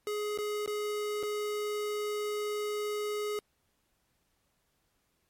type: tone with dropouts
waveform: square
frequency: 418.7 Hz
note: G#4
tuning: 14 cents sharp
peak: -32 dBFS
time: 0.07-3.39 s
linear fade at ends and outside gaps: 1 ms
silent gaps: 0.376-0.386 / 0.661-0.676 / 1.229-1.233 s
effects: pink hiss -75 dBFS RMS until 5.29 s + MP3 64 kbps